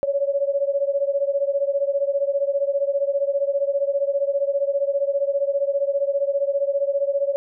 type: beating tone pair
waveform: sine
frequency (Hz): 554.4 / 569.4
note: C#5 / C#5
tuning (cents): 0 / +46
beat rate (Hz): 15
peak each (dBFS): -21 / -23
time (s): 0.03-7.36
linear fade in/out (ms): 0
effects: none